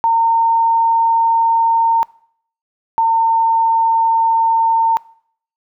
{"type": "tone pair in turn", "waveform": "sine", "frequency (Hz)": [914, 907.7], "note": ["A#5", "A#5"], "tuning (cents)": [-34, -46], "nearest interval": "unison", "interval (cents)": 12, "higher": "first", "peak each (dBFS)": -10, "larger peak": "neither", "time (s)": [[0.04, 2.03], [2.98, 4.97]], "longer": "neither", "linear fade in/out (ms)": 0, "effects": ["noise-tail reverb RT60 0.6 s tail -23 dB re dry"]}